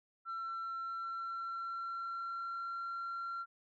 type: tone with pitch glide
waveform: sine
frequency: 1348 to 1370 Hz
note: E6 to F6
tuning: +38 to -34 cents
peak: -36 dBFS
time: 0.25-3.46 s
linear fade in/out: 50 ms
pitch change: +28 cents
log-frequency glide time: 0.59-2.81 s
effects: tanh soft clip ceiling -36 dBFS